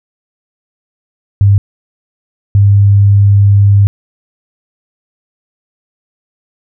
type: tone pair in turn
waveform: sine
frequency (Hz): 100 / 100.58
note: G2 / G2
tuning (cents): +35 / +45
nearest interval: unison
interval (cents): 10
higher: second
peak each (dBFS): -3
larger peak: neither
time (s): 1.41-1.58 / 2.55-3.87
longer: second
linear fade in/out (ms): 0
effects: none